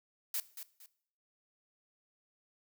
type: noise with echo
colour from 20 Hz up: blue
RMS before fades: -35 dBFS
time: 0.34-0.4 s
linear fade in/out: 2 ms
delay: 230 ms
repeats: 2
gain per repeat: -10 dB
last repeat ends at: 0.86 s
effects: noise-tail reverb RT60 0.6 s tail -18 dB re dry